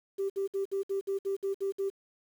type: tone bursts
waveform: sine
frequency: 392 Hz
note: G4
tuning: in tune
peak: -27 dBFS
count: 10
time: 0.18-1.902 s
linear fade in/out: 20 ms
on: 120 ms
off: 58 ms
effects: tanh soft clip ceiling -24 dBFS + 9-bit